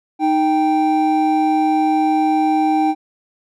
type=tone pair together; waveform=triangle; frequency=310.8 / 784 Hz; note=D#4 / G5; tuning=-2 / 0 cents; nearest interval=octave + major third; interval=1602 cents; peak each=-14 dBFS; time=0.19-2.95 s; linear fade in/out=50 ms; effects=none